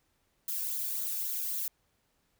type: noise with flanger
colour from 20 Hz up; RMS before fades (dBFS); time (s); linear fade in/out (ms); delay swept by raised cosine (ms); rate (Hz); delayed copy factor
violet; -34; 0.48-1.68; 2; 0.36 to 1.02; 3.7; -0.5
effects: pink hiss -74 dBFS RMS until 2.39 s